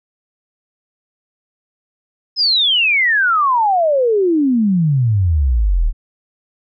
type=exponential sweep; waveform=sine; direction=down; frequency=5200 to 34.93 Hz; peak=-11 dBFS; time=2.36-5.93 s; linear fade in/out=50 ms; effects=none